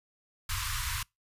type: band-stop noise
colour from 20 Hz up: pink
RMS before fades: -33 dBFS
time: 0.49-1.03 s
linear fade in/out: 5 ms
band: 120 to 960 Hz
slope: 96 dB/octave
effects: noise-tail reverb RT60 0.2 s tail -26 dB re dry + resampled to 32000 Hz